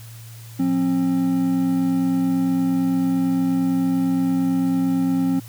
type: tone pair together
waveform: triangle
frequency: 178.27 / 267.1 Hz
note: F3 / C4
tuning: +36 / +36 cents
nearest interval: perfect fifth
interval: 700 cents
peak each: -22 / -16 dBFS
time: 0.59-5.4 s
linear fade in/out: 10 ms
effects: added 114 Hz sine -37 dBFS peak until 5.48 s + white hiss -46 dBFS RMS until 5.48 s